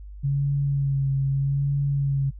sine tone with vibrato, 138.59 Hz, C#3, in tune, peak -20 dBFS, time 0.23-2.31 s, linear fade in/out 20 ms, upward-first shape sine, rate 0.8 Hz, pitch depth 30 cents each way, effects noise-tail reverb RT60 0.1 s tail -25 dB re dry + added 50 Hz sine -37 dBFS peak until 2.39 s

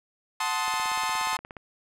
sawtooth chord, F# diminished seventh, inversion none, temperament equal with one note detuned, 740 / 880 / 1046.5 / 1260.4 Hz, F#5 / A5 / C6 / Eb6, 0 / 0 / 0 / +22 cents, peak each -32 / -26 / -26 / -29 dBFS, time 0.4-1.37 s, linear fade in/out 5 ms
click train, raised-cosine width 0.5 ms, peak -25 dBFS, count 16, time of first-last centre 0.68-1.568 s, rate 16.9 Hz
effects low-pass 11000 Hz 12 dB/octave

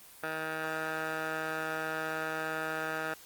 15% pulse tone with band-pass filter, 158.3 Hz, D#3, 30 cents sharp, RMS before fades -35 dBFS, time 0.23-3.14 s, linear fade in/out 5 ms, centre 1300 Hz, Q 1.8, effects white hiss -53 dBFS RMS until 3.25 s + Opus 24 kbps

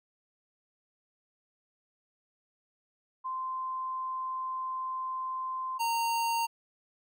sine / square tone pair in turn, 1039 / 923.8 Hz, C6 / A#5, -12 / -16 cents, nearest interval major second, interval 204 cents, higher first, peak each -32 / -28 dBFS, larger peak second, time 3.24-5.79 / 5.79-6.47 s, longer first, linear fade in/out 20 ms, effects none

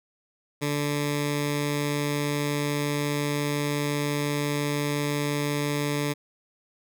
10% pulse tone with notch filter, 145.7 Hz, D3, 13 cents flat, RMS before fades -27 dBFS, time 0.61-6.14 s, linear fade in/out 20 ms, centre 720 Hz, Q 1.5, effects none

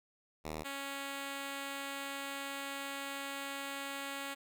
5% pulse tone pair in turn, 77.78 / 277.2 Hz, D#2 / C#4, 0 / 0 cents, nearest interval octave + minor seventh, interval 2200 cents, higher second, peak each -28 dBFS, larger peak neither, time 0.44-0.64 / 0.64-4.35 s, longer second, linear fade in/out 20 ms, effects none

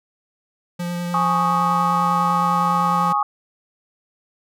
square tone with vibrato, 174.61 Hz, F3, in tune, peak -24 dBFS, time 0.79-3.13 s, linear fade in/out 10 ms, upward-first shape triangle, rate 9.9 Hz, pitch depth 13 cents each way
sine chord, Ab suspended fourth, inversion none, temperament equal, 830.6 / 1108.7 / 1244.5 Hz, Ab5 / Db6 / Eb6, 0 / 0 / 0 cents, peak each -21 dBFS, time 1.14-3.23 s, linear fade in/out 2 ms
effects none

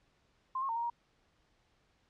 sine tone with pitch steps, 1047 / 1083 / 914 / 935 / 944 Hz, C6 / C#6 / A#5 / A#5 / A#5, +1 / -41 / -34 / +5 / +22 cents, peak -32 dBFS, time 0.55-0.9 s, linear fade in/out 5 ms, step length 70 ms, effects pink hiss -72 dBFS RMS until 2.09 s + low-pass 5000 Hz 12 dB/octave

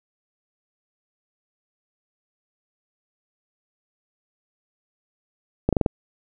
slowing click train, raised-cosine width 2 ms, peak -5 dBFS, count 5, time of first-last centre 5.69-5.862 s, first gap 37 ms, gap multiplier 1.1, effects none

